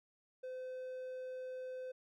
triangle tone, 512 Hz, C5, 38 cents flat, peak -40 dBFS, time 0.43-1.92 s, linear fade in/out 10 ms, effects none

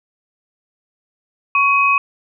sine tone pair together, 1112 / 2528 Hz, C#6 / D#7, +5 / +27 cents, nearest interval octave + major second, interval 1422 cents, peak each -14 dBFS, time 1.55-1.98 s, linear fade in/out 2 ms, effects none

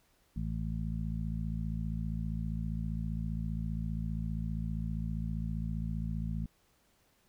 harmonic tone, 55.1 Hz, A1, 3 cents sharp, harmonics 1 / 2 / 3 / 4, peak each -36 / -40 / -37 / -41 dBFS, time 0.36-6.46 s, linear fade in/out 5 ms, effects pink hiss -70 dBFS RMS until 7.28 s

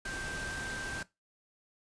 sine tone in noise, 1568 Hz, G6, in tune, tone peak -38 dBFS, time 0.05-1.03 s, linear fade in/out 5 ms, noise pink, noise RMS -41 dBFS, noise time 0.05-1.03 s, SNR 0 dB, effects noise-tail reverb RT60 0.2 s tail -18 dB re dry + resampled to 22050 Hz

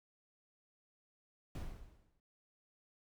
brown noise with exponential decay, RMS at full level -38 dBFS, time 1.55-2.2 s, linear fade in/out 2 ms, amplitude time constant 140 ms, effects none

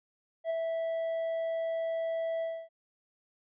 triangle tone with ADSR envelope, 657 Hz, E5, 6 cents flat, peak -25 dBFS, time 0.44-2.69 s, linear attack 62 ms, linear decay 12 ms, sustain -3 dB, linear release 270 ms, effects resampled to 8000 Hz

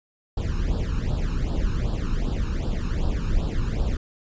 brown noise with flanger, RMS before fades -24 dBFS, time 0.37-3.97 s, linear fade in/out 5 ms, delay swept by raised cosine 0.23 to 0.77 ms, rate 2.6 Hz, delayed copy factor +0.95, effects resampled to 16000 Hz

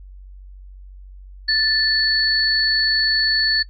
sine tone pair together, 1760 / 4435 Hz, A6 / C#8, 0 / 0 cents, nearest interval octave + major third, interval 1600 cents, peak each -20 / -16 dBFS, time 1.48-3.63 s, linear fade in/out 10 ms, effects noise-tail reverb RT60 0.1 s tail -19 dB re dry + added 47 Hz sine -37 dBFS peak until 3.69 s

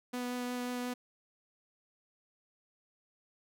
sawtooth tone with vibrato, 246.9 Hz, B3, in tune, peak -31 dBFS, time 0.13-0.94 s, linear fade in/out 10 ms, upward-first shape triangle, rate 5.6 Hz, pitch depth 10 cents each way, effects none

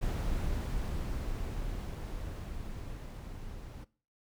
brown noise with level ramp, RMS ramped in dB -32 to -44 dBFS, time 0.01-3.85 s, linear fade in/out 20 ms, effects noise-tail reverb RT60 0.4 s tail -20 dB re dry

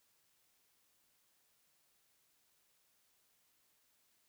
silence, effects white hiss -75 dBFS RMS until 4.28 s

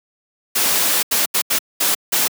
white noise bursts at uneven times, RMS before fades -17 dBFS, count 6, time 0.55-1.03 / 1.11-1.26 / 1.34-1.42 / 1.5-1.59 / 1.8-1.95 / 2.12-2.28 s, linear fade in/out 10 ms, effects high-pass 200 Hz 12 dB/octave

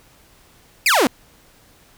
sawtooth exponential sweep, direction down, 2637 to 222 Hz, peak -9 dBFS, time 0.86-1.07 s, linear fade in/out 2 ms, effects pink hiss -52 dBFS RMS until 1.97 s

